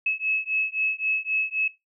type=beating tone pair; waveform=sine; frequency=2583 / 2586.8 Hz; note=E7 / E7; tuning=-36 / -33 cents; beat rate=3.8 Hz; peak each=-26 dBFS; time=0.06-1.68 s; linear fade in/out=5 ms; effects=noise-tail reverb RT60 0.2 s tail -18 dB re dry